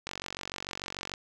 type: click train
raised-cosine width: 0.2 ms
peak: -18 dBFS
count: 51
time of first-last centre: 0.07-1.138 s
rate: 46.8 Hz
effects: none